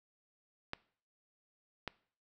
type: clicks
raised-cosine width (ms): 0.3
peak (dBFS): -21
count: 2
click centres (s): 0.734 / 1.877
effects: noise-tail reverb RT60 0.5 s tail -21 dB re dry